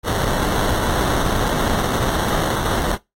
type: noise with sample-and-hold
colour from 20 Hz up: pink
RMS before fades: -20 dBFS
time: 0.03-2.98 s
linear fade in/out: 50 ms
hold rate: 2450 Hz
effects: noise-tail reverb RT60 0.2 s tail -21 dB re dry + AAC 48 kbps